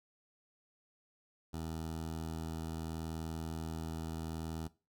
15% pulse tone with notch filter, 80.7 Hz, E2, 36 cents flat, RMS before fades -41 dBFS, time 1.53-4.68 s, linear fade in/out 10 ms, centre 2100 Hz, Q 1.3, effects noise-tail reverb RT60 0.3 s tail -19 dB re dry

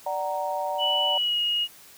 sine chord, D augmented, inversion none, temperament equal with one note detuned, 587.3 / 751.2 / 932.3 Hz, D5 / F#5 / A#5, 0 / +26 / 0 cents, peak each -30 dBFS, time 0.06-1.18 s, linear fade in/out 5 ms
sine tone with pitch glide, 2960 to 2876 Hz, F#7 to F#7, 0 to -50 cents, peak -22 dBFS, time 0.78-1.68 s, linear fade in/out 50 ms, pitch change -50 cents, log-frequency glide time 1.09-1.41 s
effects white hiss -50 dBFS RMS until 1.97 s

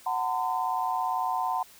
sine tone cluster, 741 / 900 / 1018 Hz, F#5 / A5 / C6, +2 / +39 / -48 cents, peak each -30 dBFS, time 0.06-1.63 s, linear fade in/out 5 ms, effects white hiss -53 dBFS RMS until 1.79 s

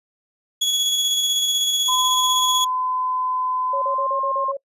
30% pulse tone with tremolo, 3363 Hz, G#7, 21 cents sharp, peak -14 dBFS, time 0.61-2.65 s, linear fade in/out 10 ms, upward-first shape square, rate 16 Hz, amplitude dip 25%
sine tone with pitch glide, 1017 to 1063.9 Hz, C6 to C6, -50 to +29 cents, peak -20 dBFS, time 1.88-4.52 s, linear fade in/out 10 ms, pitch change +79 cents, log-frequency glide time 3.75-4.17 s
sine tone bursts, 554 Hz, C#5, 1 cent flat, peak -24 dBFS, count 7, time 3.73-4.57 s, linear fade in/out 5 ms, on 90 ms, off 35 ms
effects noise-tail reverb RT60 0.1 s tail -24 dB re dry + resampled to 32000 Hz

